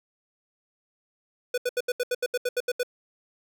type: tone bursts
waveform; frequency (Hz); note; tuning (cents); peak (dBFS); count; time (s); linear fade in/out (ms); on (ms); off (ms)
square; 493.9; B4; 0; -24; 12; 1.54-2.832; 5; 38; 76
effects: none